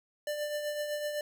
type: tone with tremolo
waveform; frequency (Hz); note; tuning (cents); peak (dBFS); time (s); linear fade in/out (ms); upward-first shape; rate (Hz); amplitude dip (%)
square; 593; D5; +17; -31; 0.27-1.21; 2; triangle; 7.9; 50
effects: none